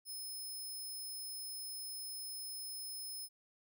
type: tone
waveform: 10% pulse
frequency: 5190 Hz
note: E8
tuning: 28 cents flat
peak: -37 dBFS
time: 0.05-3.29 s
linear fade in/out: 50 ms
effects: none